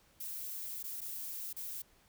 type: noise with dropouts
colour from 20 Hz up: violet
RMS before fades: -42 dBFS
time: 0.2-1.82 s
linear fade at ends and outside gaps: 5 ms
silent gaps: 0.829-0.839 / 1.007-1.014 / 1.53-1.565 s
effects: pink hiss -67 dBFS RMS until 2.08 s